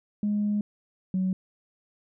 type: tone pair in turn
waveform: sine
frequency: 207.7 / 186.97 Hz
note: G#3 / F#3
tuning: 0 / +18 cents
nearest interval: major second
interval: 182 cents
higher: first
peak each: -22 dBFS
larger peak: neither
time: 0.23-0.61 / 1.14-1.33 s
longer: first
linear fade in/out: 2 ms
effects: tanh soft clip ceiling -19 dBFS